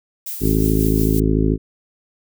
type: noise with tremolo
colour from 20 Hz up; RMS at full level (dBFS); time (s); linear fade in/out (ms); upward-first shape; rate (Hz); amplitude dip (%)
violet; -27; 0.26-1.2; 5; sine; 5.6; 40
type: harmonic tone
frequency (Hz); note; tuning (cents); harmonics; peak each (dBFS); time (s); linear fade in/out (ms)
53.6; A1; -45; 1 / 2 / 3 / 4 / 5 / 6 / 7 / 8; -19 / -23 / -21 / -26 / -20 / -26 / -23 / -27; 0.4-1.58; 50
effects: none